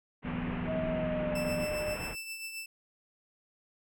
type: low-pass noise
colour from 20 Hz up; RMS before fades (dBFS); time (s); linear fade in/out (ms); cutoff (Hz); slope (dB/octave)
pink; -39; 0.22-2.16; 50; 2800; 48
type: chord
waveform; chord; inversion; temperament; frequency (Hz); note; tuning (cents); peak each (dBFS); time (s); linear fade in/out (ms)
sine; E suspended second; none; equal; 164.81 / 185 / 246.9; E3 / F#3 / B3; 0 / 0 / 0; -38 / -40 / -37; 0.24-1.65; 10
type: tone with pitch glide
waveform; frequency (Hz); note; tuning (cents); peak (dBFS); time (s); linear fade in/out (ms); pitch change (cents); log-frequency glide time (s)
sine; 637 to 604.7; D#5 to D#5; +41 to -50; -32; 0.65-1.98; 50; -91; 0.87-1.34
type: tone with tremolo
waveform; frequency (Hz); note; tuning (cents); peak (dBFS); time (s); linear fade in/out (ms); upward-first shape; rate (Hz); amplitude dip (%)
sawtooth; 2650; E7; +9; -33; 1.35-2.66; 5; triangle; 7.5; 55
effects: none